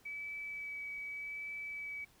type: tone with vibrato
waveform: sine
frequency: 2290 Hz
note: D7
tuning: 44 cents flat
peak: -40 dBFS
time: 0.05-2.05 s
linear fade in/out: 10 ms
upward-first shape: sine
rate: 0.84 Hz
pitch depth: 10 cents each way
effects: pink hiss -66 dBFS RMS until 2.2 s